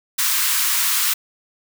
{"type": "high-pass noise", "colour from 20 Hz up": "white", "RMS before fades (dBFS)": -19, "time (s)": [0.18, 1.14], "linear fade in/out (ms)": 10, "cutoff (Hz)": 990, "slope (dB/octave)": 48, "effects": []}